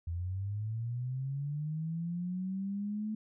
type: linear sweep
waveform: sine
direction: up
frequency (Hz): 82.41 to 217.6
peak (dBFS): -33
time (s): 0.07-3.15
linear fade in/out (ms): 5
effects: none